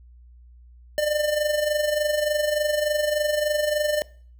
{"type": "tone with amplitude modulation", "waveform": "square", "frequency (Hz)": 599, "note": "D5", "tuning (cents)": 34, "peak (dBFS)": -19, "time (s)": [0.98, 4.02], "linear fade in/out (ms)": 0, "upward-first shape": "sine", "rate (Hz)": 23.4, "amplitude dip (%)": 60, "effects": ["noise-tail reverb RT60 0.5 s tail -22 dB re dry", "added 60 Hz sine -46 dBFS peak until 4.39 s"]}